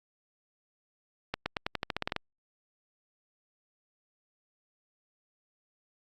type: accelerating click train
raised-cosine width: 0.3 ms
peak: -14 dBFS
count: 12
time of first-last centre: 1.34-2.163 s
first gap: 120 ms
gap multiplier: 0.9
effects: Opus 48 kbps